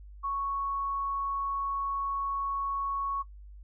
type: tone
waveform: sine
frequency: 1108.7 Hz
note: C#6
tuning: in tune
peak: -29 dBFS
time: 0.23-3.23 s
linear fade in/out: 20 ms
effects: noise-tail reverb RT60 0.1 s tail -18 dB re dry + added 50 Hz sine -45 dBFS peak until 3.63 s